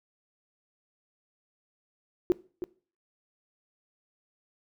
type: tone with echo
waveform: sine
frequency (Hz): 356.3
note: F4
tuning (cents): +35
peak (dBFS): -18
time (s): 2.3-2.32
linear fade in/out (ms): 0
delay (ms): 320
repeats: 1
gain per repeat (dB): -11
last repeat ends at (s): 2.64
effects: noise-tail reverb RT60 0.4 s tail -20 dB re dry